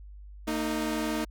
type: tone pair together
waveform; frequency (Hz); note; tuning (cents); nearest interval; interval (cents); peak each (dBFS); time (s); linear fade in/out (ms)
sawtooth; 227.9 / 310; A#3 / D#4; -39 / -6; perfect fourth; 533; -28 / -26; 0.47-1.25; 10
effects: added 50 Hz sine -43 dBFS peak until 1.3 s